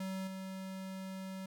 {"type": "tone with level steps", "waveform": "square", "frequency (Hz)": 190, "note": "F#3", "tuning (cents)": 46, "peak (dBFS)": [-38, -42], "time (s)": [0, 1.46], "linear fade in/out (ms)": 5, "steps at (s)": 0.27, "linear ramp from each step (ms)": 5, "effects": []}